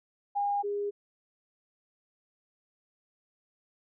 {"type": "tone pair in turn", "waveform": "sine", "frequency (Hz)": [811, 408.1], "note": ["G#5", "G#4"], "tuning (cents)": [-41, -30], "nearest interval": "octave", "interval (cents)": 1189, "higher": "first", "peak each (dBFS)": [-26, -29], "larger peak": "first", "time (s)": [[0.35, 0.63], [0.63, 0.91]], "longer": "neither", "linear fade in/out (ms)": 20, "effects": []}